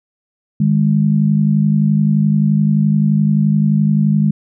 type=tone pair together; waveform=sine; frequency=153.7 / 205.3 Hz; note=D#3 / G#3; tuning=-21 / -20 cents; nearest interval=perfect fourth; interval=501 cents; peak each=-13 dBFS; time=0.6-4.31 s; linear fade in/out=5 ms; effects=none